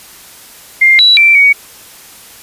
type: tone with pitch steps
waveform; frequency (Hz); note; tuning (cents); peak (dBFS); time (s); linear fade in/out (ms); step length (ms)
sine; 2109 / 3928 / 2343 / 2247; C7 / B7 / D7 / C#7; +13 / -10 / -5 / +23; -3; 0.81-1.53; 10; 180
effects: white hiss -36 dBFS RMS until 2.42 s + resampled to 32000 Hz